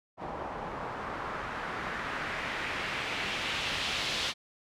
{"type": "noise with low-pass filter sweep", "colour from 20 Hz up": "white", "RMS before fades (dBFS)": -35, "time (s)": [0.17, 4.34], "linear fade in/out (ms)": 50, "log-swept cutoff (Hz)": [830, 4000], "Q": 1.5, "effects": []}